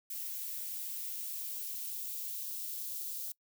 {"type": "noise with high-pass filter sweep", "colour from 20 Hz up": "violet", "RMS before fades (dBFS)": -40, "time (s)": [0.1, 3.32], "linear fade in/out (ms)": 5, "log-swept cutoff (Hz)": [1900, 3700], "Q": 1.2, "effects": ["noise-tail reverb RT60 0.1 s tail -23 dB re dry"]}